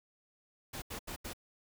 pink noise bursts, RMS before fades -42 dBFS, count 4, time 0.73-1.334 s, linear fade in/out 10 ms, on 91 ms, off 80 ms, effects none

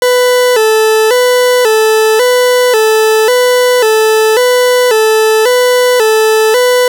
40% pulse tone with vibrato, 466.2 Hz, A#4, in tune, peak -5 dBFS, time 0.02-6.88 s, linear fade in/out 2 ms, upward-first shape square, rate 0.92 Hz, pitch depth 110 cents each way, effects none

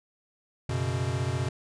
square chord, F# suspended fourth, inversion none, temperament equal, 92.5 / 123.47 / 138.59 Hz, F#2 / B2 / C#3, 0 / 0 / 0 cents, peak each -33 / -30 / -34 dBFS, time 0.69-1.49 s, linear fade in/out 5 ms, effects resampled to 22050 Hz

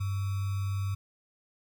sine tone with sample-and-hold, 98 Hz, G2, in tune, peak -28 dBFS, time 0-0.95 s, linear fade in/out 10 ms, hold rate 1225 Hz, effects none

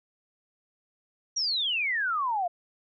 sine exponential sweep, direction down, 5830 to 676 Hz, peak -25 dBFS, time 1.36-2.48 s, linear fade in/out 10 ms, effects none

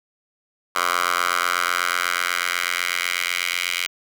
10% pulse tone with high-pass filter sweep, 88.1 Hz, F2, 16 cents sharp, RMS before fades -23 dBFS, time 0.75-3.87 s, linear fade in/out 10 ms, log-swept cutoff 1100 to 2400 Hz, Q 2.3, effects none

